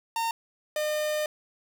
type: tone pair in turn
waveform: 45% pulse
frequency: 914 / 606.9 Hz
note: A#5 / D#5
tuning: -34 / -43 cents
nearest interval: perfect fifth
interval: 709 cents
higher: first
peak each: -26 dBFS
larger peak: neither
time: 0.16-0.31 / 0.76-1.26 s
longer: second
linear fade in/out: 2 ms
effects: none